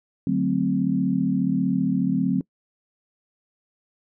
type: chord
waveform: sine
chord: D dominant seventh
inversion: none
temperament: equal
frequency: 146.83 / 185 / 220 / 261.6 Hz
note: D3 / F#3 / A3 / C4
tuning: 0 / 0 / 0 / 0 cents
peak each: -29 / -23 / -27 / -23 dBFS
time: 0.27-2.41 s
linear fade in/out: 2 ms
effects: noise-tail reverb RT60 0.1 s tail -24 dB re dry